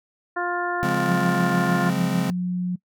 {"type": "harmonic tone", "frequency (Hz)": 352.1, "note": "F4", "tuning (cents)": 14, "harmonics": [1, 2, 3, 4, 5], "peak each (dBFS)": [-29, -28, -30, -29, -32], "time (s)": [0.36, 1.9], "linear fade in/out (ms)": 10}
{"type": "chord", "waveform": "square", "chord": "Db major seventh", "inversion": "none", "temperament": "just", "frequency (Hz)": [138.59, 173.24, 207.9, 259.9], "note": ["Db3", "F3", "Ab3", "C4"], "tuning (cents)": [0, -14, 2, -11], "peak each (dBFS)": -29, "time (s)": [0.83, 2.3], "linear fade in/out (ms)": 0}
{"type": "tone", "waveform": "sine", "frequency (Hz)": 179.9, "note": "F#3", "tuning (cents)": -48, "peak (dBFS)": -22, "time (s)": [1.08, 2.76], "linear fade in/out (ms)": 10}
{"effects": ["noise-tail reverb RT60 0.1 s tail -23 dB re dry"]}